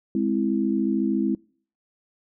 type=chord; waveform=sine; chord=Ab augmented; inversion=none; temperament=equal; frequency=207.7 / 261.6 / 329.6 Hz; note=Ab3 / C4 / E4; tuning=0 / 0 / 0 cents; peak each=-24 / -25 / -25 dBFS; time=0.15-1.35 s; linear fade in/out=2 ms; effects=noise-tail reverb RT60 0.5 s tail -26 dB re dry